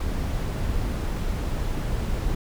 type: noise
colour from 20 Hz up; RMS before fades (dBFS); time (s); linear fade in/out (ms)
brown; -26; 0-2.35; 5
effects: none